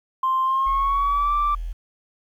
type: tone with pitch glide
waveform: sine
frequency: 1050 to 1171.8 Hz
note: C6 to D6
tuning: +6 to -4 cents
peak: -17 dBFS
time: 0.23-1.55 s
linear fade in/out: 5 ms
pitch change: +190 cents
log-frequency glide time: 0.45-1.34 s
type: tone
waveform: sine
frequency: 41.53 Hz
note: E1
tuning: 14 cents sharp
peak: -26 dBFS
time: 0.66-1.73 s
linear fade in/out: 10 ms
effects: tanh soft clip ceiling -14 dBFS + 9-bit

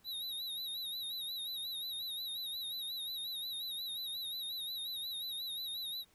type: tone with vibrato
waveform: square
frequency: 3840 Hz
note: B7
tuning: 49 cents flat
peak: -39 dBFS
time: 0.04-6.05 s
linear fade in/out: 50 ms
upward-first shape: sine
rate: 5.6 Hz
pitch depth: 79 cents each way
effects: pink hiss -69 dBFS RMS until 6.14 s

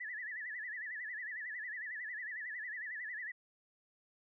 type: tone with vibrato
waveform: sine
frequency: 1844 Hz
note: A#6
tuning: 19 cents flat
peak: -40 dBFS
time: 0-3.32 s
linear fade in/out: 10 ms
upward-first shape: sine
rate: 11 Hz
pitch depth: 150 cents each way
effects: none

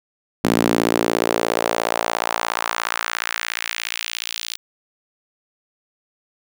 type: tone with high-pass filter sweep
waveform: sawtooth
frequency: 57 Hz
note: A#1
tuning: 38 cents flat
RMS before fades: -22 dBFS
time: 0.44-4.57 s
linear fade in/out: 0 ms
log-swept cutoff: 230 to 3800 Hz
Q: 1.6
effects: none

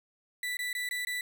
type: tone bursts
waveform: 35% pulse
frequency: 1975.5 Hz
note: B6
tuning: in tune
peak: -30 dBFS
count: 5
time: 0.43-1.21 s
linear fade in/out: 2 ms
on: 140 ms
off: 20 ms
effects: none

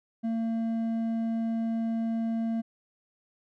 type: tone with hard clipping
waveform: sine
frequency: 226.9 Hz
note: A#3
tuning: 47 cents flat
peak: -28 dBFS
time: 0.23-2.62 s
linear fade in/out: 20 ms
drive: 5 dB
effects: none

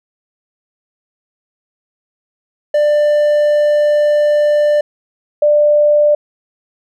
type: tone pair in turn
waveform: triangle / sine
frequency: 593 / 593 Hz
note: D5 / D5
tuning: +17 / +17 cents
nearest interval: unison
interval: 0 cents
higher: neither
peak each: -7 dBFS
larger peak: neither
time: 2.74-4.81 / 5.42-6.15 s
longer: first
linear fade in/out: 5 ms
effects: none

